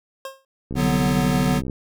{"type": "tone with exponential decay", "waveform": "25% pulse", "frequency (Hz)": 536, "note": "C5", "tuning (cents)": 42, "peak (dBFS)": -24, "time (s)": [0.25, 0.45], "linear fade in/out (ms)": 2, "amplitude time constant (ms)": 43}
{"type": "click train", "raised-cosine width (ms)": 3, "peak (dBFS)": -17, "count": 65, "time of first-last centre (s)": [0.71, 1.698], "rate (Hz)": 64.8}
{"type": "chord", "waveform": "square", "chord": "B minor", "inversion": "first", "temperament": "equal", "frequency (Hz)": [146.83, 185, 246.9], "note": ["D3", "F#3", "B3"], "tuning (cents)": [0, 0, 0], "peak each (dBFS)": -23, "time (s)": [0.75, 1.62], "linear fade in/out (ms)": 50}
{"effects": []}